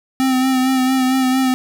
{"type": "tone with vibrato", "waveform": "square", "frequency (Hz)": 259.9, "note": "C4", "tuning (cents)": -11, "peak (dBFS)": -14, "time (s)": [0.2, 1.54], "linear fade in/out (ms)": 0, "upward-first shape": "sine", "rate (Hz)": 4.4, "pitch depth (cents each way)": 29, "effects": []}